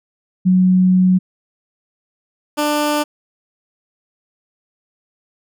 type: tone pair in turn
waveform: sine / 15% pulse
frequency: 184.4 / 296.8 Hz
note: F#3 / D4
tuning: -6 / +18 cents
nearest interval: minor sixth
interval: 824 cents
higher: second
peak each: -9 dBFS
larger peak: neither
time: 0.45-1.19 / 2.57-3.04 s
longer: first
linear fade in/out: 20 ms
effects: none